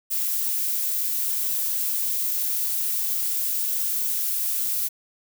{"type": "noise", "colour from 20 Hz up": "violet", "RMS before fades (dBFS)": -25, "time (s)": [0.1, 4.89], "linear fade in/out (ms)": 20, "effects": []}